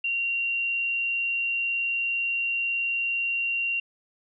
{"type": "tone", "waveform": "sine", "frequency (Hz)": 2759, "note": "F7", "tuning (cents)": -22, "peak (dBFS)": -24, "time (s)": [0.04, 3.8], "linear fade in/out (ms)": 5, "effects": []}